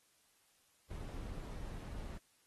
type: noise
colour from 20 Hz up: brown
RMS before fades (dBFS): -45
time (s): 0.9-2.18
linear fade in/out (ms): 5
effects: white hiss -72 dBFS RMS until 2.46 s + AAC 32 kbps